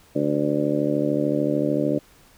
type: harmonic tone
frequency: 73.42 Hz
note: D2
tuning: in tune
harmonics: 2 / 3 / 4 / 5 / 6 / 7 / 8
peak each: -29 / -29 / -23 / -28 / -34 / -28 / -27 dBFS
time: 0.15-1.99 s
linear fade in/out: 10 ms
effects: pink hiss -54 dBFS RMS until 2.37 s